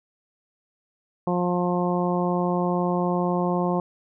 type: harmonic tone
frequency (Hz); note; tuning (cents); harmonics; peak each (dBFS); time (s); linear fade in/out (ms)
177.6; F3; +29; 1 / 2 / 3 / 4 / 5 / 6; -24 / -27 / -29 / -30 / -31 / -32; 1.27-3.8; 2
effects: none